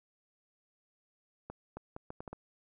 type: accelerating click train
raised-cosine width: 1 ms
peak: -28 dBFS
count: 7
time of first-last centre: 1.5-2.33 s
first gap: 270 ms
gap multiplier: 0.72
effects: none